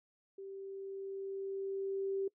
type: tone with level ramp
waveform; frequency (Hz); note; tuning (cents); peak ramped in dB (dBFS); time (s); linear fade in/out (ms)
sine; 389.9; G4; -9; -44 to -32; 0.38-2.28; 5
effects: noise-tail reverb RT60 0.1 s tail -22 dB re dry